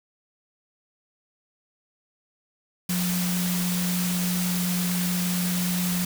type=tone in noise; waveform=sine; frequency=179.1 Hz; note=F3; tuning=44 cents sharp; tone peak=-24 dBFS; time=2.89-6.05 s; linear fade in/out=5 ms; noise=white; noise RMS=-30 dBFS; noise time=2.89-6.05 s; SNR=+3 dB; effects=none